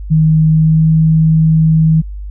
sine tone with pitch glide, 157.4 to 159.23 Hz, D#3 to D#3, +20 to +40 cents, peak -6 dBFS, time 0.1-2.02 s, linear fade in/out 20 ms, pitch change +20 cents, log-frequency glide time 0.48-0.88 s, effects added 50 Hz sine -22 dBFS peak until 2.3 s

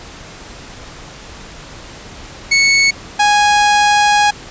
sawtooth tone pair in turn, 2211 / 828.2 Hz, C#7 / G#5, -5 / -5 cents, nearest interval octave + perfect fourth, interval 1700 cents, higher first, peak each -5 dBFS, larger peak neither, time 2.51-2.91 / 3.19-4.31 s, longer second, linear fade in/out 10 ms, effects pink hiss -34 dBFS RMS until 4.5 s + resampled to 16000 Hz

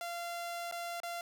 sawtooth tone with dropouts, 689 Hz, F5, 24 cents flat, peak -34 dBFS, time 0.01-1.21 s, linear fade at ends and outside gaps 1 ms, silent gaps 0.713-0.723 / 1.002-1.033 s, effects none

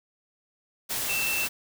sine tone in noise, 2673 Hz, E7, 23 cents sharp, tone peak -27 dBFS, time 1.08-1.47 s, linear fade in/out 20 ms, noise white, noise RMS -30 dBFS, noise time 0.89-1.49 s, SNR 0 dB, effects none

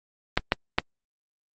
clicks, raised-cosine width 0.3 ms, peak -3 dBFS, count 3, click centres 0.375 / 0.521 / 0.785 s, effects Opus 24 kbps

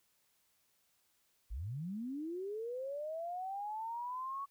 sine linear sweep, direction up, 43 to 1123 Hz, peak -38 dBFS, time 1.5-4.46 s, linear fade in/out 20 ms, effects white hiss -75 dBFS RMS until 4.5 s

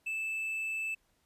triangle tone, 2632 Hz, E7, 3 cents flat, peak -31 dBFS, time 0.06-0.95 s, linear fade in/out 10 ms, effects pink hiss -73 dBFS RMS until 1.25 s + resampled to 32000 Hz

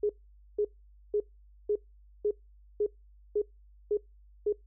sine tone bursts, 416.9 Hz, G#4, 7 cents sharp, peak -24 dBFS, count 9, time 0.03-4.526 s, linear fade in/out 5 ms, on 64 ms, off 490 ms, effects noise-tail reverb RT60 0.2 s tail -24 dB re dry + added 50 Hz sine -54 dBFS peak until 4.66 s

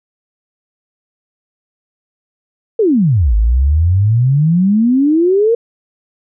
sine exponential two-way sweep, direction down then up, 476 to 51 to 476 Hz, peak -8 dBFS, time 2.79-5.55 s, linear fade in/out 5 ms, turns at 3.35 s, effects none

